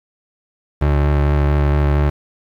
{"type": "tone with vibrato", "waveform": "30% pulse", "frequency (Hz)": 72.6, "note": "D2", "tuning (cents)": -19, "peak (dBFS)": -10, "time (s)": [0.81, 2.1], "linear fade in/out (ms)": 10, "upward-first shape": "sine", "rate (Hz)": 4.4, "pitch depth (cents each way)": 21, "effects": ["low-pass 2000 Hz 12 dB/octave", "7-bit"]}